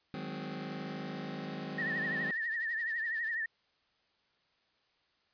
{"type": "chord", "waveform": "sawtooth", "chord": "Ab dominant seventh", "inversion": "second", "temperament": "just", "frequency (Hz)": [155.74, 186.89, 207.7, 259.6], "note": ["Eb3", "Gb3", "Ab3", "C4"], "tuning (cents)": [2, 18, 0, -13], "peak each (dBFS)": -40, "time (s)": [0.14, 2.31], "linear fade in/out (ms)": 0}
{"type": "noise with tremolo", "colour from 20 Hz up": "blue", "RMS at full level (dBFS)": -48, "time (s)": [0.33, 3.35], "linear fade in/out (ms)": 5, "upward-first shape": "sine", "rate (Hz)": 11, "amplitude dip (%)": 90}
{"type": "tone with vibrato", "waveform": "sine", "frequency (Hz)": 1826, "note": "A#6", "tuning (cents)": -36, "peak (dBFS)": -32, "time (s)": [1.78, 3.46], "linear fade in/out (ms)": 5, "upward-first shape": "triangle", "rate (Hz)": 12, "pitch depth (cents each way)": 94}
{"effects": ["white hiss -73 dBFS RMS until 5.33 s", "resampled to 11025 Hz"]}